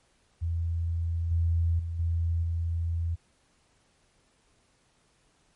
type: tone with level steps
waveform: sine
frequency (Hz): 83.8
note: E2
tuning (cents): +29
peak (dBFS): -26 / -22 / -30 / -24 / -26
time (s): 0.41-3.16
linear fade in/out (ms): 20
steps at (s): 1.31 / 1.79 / 1.99 / 2.43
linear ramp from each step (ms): 5
effects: pink hiss -67 dBFS RMS until 5.55 s + MP3 48 kbps